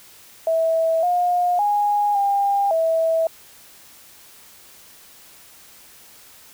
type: tone with pitch steps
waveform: sine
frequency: 652 / 712 / 825 / 801 / 652 Hz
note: E5 / F5 / G#5 / G5 / E5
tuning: -19 / +33 / -12 / +37 / -19 cents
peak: -16 dBFS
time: 0.47-3.27 s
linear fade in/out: 2 ms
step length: 560 ms
effects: white hiss -47 dBFS RMS until 6.53 s